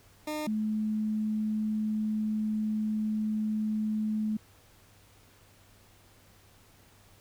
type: tone pair in turn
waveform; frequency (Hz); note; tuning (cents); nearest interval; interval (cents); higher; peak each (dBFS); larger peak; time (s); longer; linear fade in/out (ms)
20% pulse / sine; 304.2 / 215.1; D#4 / A3; -39 / -39; tritone; 600; first; -27; neither; 0.27-0.47 / 0.47-4.37; second; 5
effects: added 98 Hz sine -62 dBFS peak until 7.2 s + pink hiss -60 dBFS RMS until 7.2 s